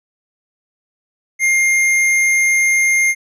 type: tone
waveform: square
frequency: 2118 Hz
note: C7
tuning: 21 cents sharp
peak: -12 dBFS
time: 1.39-3.15 s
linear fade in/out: 50 ms
effects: low-pass 11000 Hz 12 dB/octave